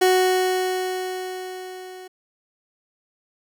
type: tone with level ramp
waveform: 30% pulse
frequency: 370 Hz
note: F#4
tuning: in tune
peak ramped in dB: -11 to -35 dBFS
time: 0.01-2.08 s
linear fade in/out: 10 ms
effects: none